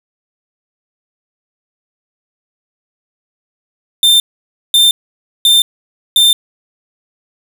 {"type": "tone bursts", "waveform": "45% pulse", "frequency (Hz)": 3588, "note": "A7", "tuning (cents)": 33, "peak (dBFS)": -6, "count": 4, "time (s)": [4.03, 6.33], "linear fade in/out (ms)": 2, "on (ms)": 170, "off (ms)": 540, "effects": []}